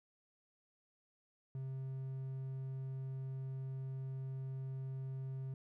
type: tone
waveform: triangle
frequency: 132.8 Hz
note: C3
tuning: 26 cents sharp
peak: -38 dBFS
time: 1.55-5.54 s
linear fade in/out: 2 ms
effects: none